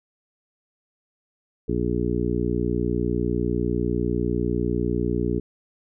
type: harmonic tone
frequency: 60 Hz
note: B1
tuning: 49 cents flat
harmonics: 1 / 2 / 3 / 4 / 5 / 6 / 7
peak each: -29 / -29 / -29 / -29 / -29 / -29 / -29 dBFS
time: 1.68-5.4 s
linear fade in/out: 10 ms
effects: none